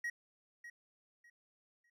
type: tone with echo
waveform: triangle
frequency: 1898 Hz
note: A#6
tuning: 31 cents sharp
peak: -34 dBFS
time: 0.04-0.1 s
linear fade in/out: 5 ms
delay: 600 ms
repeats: 3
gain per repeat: -12 dB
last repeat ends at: 1.9 s
effects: none